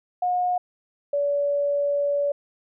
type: tone pair in turn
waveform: sine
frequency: 721 / 572.3 Hz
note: F#5 / D5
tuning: -45 / -45 cents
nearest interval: major third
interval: 400 cents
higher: first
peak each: -20 dBFS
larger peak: neither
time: 0.22-0.58 / 1.13-2.32 s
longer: second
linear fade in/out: 5 ms
effects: none